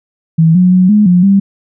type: tone with pitch steps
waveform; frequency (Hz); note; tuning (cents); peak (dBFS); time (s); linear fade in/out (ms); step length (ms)
sine; 162.4 / 181.6 / 183.7 / 209.9 / 178.4 / 197; E3 / F#3 / F#3 / G#3 / F3 / G3; -26 / -32 / -12 / +19 / +37 / +9; -4; 0.38-1.4; 10; 170
effects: none